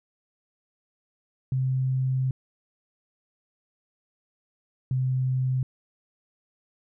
sine tone pair in turn, 130.6 / 129.4 Hz, C3 / C3, -3 / -19 cents, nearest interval unison, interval 16 cents, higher first, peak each -22 dBFS, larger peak neither, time 1.52-2.31 / 4.91-5.63 s, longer first, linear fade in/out 2 ms, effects none

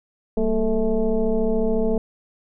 sine tone with frequency modulation, 230 Hz, A#3, 23 cents flat, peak -17 dBFS, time 0.37-1.98 s, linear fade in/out 2 ms, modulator 213 Hz, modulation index 1.6, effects none

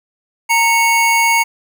square tone pair together, 925.7 / 2208 Hz, A#5 / C#7, -12 / -7 cents, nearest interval octave + minor third, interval 1505 cents, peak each -14 dBFS, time 0.49-1.44 s, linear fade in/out 20 ms, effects 8-bit

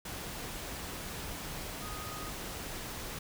sine tone in noise, 1244.5 Hz, D#6, in tune, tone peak -45 dBFS, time 1.82-2.3 s, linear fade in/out 5 ms, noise pink, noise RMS -41 dBFS, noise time 0.05-3.19 s, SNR -7 dB, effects none

